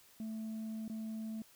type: tone with dropouts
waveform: sine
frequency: 220 Hz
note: A3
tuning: in tune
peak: -36 dBFS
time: 0.2-1.42 s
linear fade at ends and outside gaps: 2 ms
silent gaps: 0.88-0.898 s
effects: tanh soft clip ceiling -38 dBFS + white hiss -63 dBFS RMS until 1.55 s